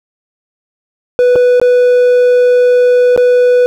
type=tone with dropouts; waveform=triangle; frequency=493.9 Hz; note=B4; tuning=in tune; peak=-3 dBFS; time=1.19-3.66 s; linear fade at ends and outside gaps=0 ms; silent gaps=1.356-1.36 / 1.599-1.615 / 3.163-3.176 s; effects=none